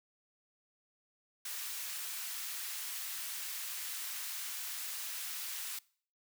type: high-pass noise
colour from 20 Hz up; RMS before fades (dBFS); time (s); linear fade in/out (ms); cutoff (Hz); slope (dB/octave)
white; -41; 1.45-5.79; 5; 1300; 12
effects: noise-tail reverb RT60 0.5 s tail -23 dB re dry